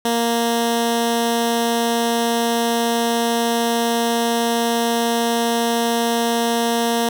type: tone with notch filter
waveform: 10% pulse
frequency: 233.1 Hz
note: A#3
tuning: in tune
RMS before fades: -19 dBFS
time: 0.05-7.09 s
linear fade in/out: 2 ms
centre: 1300 Hz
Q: 1.9
effects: none